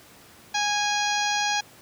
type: harmonic tone with a mistuned harmonic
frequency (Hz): 826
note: G#5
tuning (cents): -10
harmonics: 1 / 2 / 3 / 4 / 5 / 6 / 7 / 8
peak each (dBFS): -26 / -29 / -31 / -32 / -33 / -34 / -34 / -35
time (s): 0.54-1.61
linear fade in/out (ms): 10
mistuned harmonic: 8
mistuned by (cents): -16
effects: pink hiss -50 dBFS RMS until 1.81 s + high-pass 100 Hz 12 dB/octave